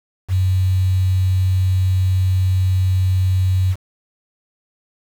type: tone with quantisation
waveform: sine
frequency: 93.3 Hz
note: F#2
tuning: 15 cents sharp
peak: -13 dBFS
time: 0.28-3.76 s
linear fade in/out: 50 ms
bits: 6
effects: none